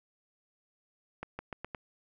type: accelerating click train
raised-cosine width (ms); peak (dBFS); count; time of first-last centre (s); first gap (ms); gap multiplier
0.5; -23; 5; 1.23-1.748; 160; 0.86
effects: none